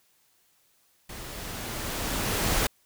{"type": "noise with level ramp", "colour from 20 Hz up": "pink", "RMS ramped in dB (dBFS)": [-41, -24], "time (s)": [1.09, 2.67], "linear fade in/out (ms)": 5, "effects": ["white hiss -66 dBFS RMS until 2.85 s"]}